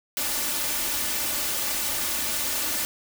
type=noise with comb filter; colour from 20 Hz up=white; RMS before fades=-27 dBFS; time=0.17-2.85 s; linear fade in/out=0 ms; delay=3.4 ms; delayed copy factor=+0.55; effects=none

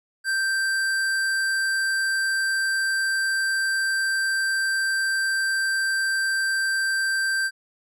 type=tone; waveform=square; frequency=1568 Hz; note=G6; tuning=in tune; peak=-22 dBFS; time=0.24-7.51 s; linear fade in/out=50 ms; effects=low-pass 12000 Hz 12 dB/octave

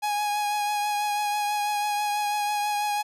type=tone with vibrato; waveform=45% pulse; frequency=830.6 Hz; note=G#5; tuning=in tune; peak=-24 dBFS; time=0.02-3.03 s; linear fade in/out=20 ms; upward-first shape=triangle; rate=6.1 Hz; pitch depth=22 cents each way; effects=resampled to 32000 Hz

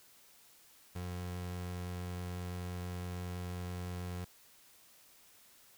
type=tone; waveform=30% pulse; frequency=89.4 Hz; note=F2; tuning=41 cents sharp; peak=-36 dBFS; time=0.95-4.25 s; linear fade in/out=10 ms; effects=white hiss -62 dBFS RMS until 5.77 s

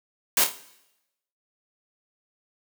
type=noise with echo; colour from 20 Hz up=white; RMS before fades=-20 dBFS; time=0.37-0.44 s; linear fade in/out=2 ms; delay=27 ms; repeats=5; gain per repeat=-7 dB; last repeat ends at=0.575 s; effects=noise-tail reverb RT60 0.9 s tail -17 dB re dry + high-pass 200 Hz 12 dB/octave

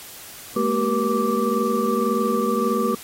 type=tone cluster; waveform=sine; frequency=213.4 / 235.2 / 384.8 / 478.4 / 1168 Hz; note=G#3 / A#3 / G4 / A#4 / D6; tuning=+47 / +16 / -32 / +45 / -10 cents; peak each=-25 dBFS; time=0.56-2.95 s; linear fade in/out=5 ms; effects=white hiss -40 dBFS RMS until 3.03 s + AAC 48 kbps

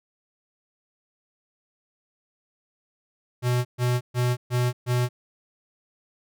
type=tone bursts; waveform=square; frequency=123.47 Hz; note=B2; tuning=in tune; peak=-21 dBFS; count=5; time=3.42-5.09 s; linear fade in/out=50 ms; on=230 ms; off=130 ms; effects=none

